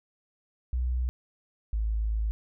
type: tone pair in turn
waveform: sine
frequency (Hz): 62 / 54.09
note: B1 / A1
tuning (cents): +7 / -29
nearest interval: major second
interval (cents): 236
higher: first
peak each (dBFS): -25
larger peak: neither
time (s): 0.73-1.09 / 1.73-2.31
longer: second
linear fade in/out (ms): 0
effects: none